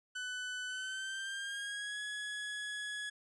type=tone with pitch glide; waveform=30% pulse; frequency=1500 to 1683.7 Hz; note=F#6 to G#6; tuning=+23 to +23 cents; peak=-36 dBFS; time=0.15-3.1 s; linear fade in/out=10 ms; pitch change=+200 cents; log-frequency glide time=0.67-2.01 s; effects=resampled to 24000 Hz